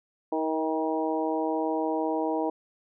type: harmonic tone with a mistuned harmonic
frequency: 158.9 Hz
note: D#3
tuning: 37 cents sharp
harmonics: 2 / 3 / 4 / 5 / 6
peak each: -29 / -31 / -32 / -33 / -34 dBFS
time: 0.32-2.5 s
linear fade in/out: 5 ms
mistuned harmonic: 3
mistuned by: -19 cents
effects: none